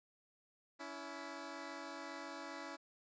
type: tone pair together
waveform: 10% pulse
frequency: 282.2 / 329.6 Hz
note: C#4 / E4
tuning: +31 / 0 cents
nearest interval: minor third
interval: 269 cents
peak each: -40 / -40 dBFS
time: 0.79-2.77 s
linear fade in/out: 20 ms
effects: resampled to 16000 Hz